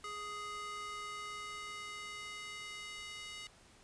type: tone with high-pass filter sweep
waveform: square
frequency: 415.3 Hz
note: G#4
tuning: in tune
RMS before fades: -45 dBFS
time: 0.04-3.47 s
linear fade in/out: 2 ms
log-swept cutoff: 990 to 2500 Hz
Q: 1.6
effects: pink hiss -62 dBFS RMS until 3.83 s + resampled to 22050 Hz